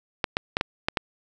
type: clicks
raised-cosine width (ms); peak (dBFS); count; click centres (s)
0.3; -6; 6; 0.242 / 0.369 / 0.569 / 0.611 / 0.885 / 0.972
effects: none